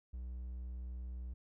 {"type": "tone", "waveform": "triangle", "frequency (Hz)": 61.74, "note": "B1", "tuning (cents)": 0, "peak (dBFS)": -39, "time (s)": [0.13, 1.34], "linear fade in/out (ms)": 10, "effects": []}